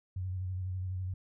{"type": "tone with vibrato", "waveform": "sine", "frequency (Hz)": 92.5, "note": "F#2", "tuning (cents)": 0, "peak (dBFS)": -33, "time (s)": [0.16, 1.14], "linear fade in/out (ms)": 5, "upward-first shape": "square", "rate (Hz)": 12, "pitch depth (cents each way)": 30, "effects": []}